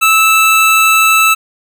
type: tone pair together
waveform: square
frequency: 1304 / 2644 Hz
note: E6 / E7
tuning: -19 / +5 cents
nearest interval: octave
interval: 1224 cents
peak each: -10 dBFS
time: 0.01-1.35 s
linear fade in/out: 20 ms
effects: none